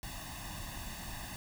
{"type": "noise with comb filter", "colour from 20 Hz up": "pink", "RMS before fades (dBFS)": -43, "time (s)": [0.03, 1.36], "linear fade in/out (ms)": 0, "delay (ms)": 1.1, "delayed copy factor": 0.85, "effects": []}